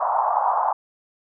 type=band-pass noise; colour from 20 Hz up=pink; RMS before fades=-21 dBFS; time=0-0.73 s; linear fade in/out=10 ms; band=710 to 1100 Hz; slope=48 dB/octave; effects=none